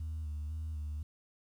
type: tone with vibrato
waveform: sine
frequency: 77 Hz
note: D#2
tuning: 17 cents flat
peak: -34 dBFS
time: 0-1.03 s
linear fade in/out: 5 ms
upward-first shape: square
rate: 2 Hz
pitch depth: 41 cents each way
effects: tanh soft clip ceiling -34 dBFS + 11-bit